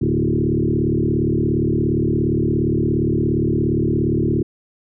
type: tone with frequency modulation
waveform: sine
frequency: 233.1 Hz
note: A#3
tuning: in tune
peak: -15 dBFS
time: 0.01-4.43 s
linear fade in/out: 10 ms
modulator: 37.2 Hz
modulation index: 4
effects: none